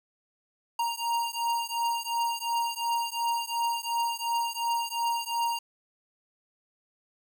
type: beating tone pair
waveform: square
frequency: 933 / 935.8 Hz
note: A#5 / A#5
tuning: +1 / +6 cents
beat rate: 2.8 Hz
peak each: -31 / -31 dBFS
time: 0.79-5.59 s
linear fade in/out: 5 ms
effects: none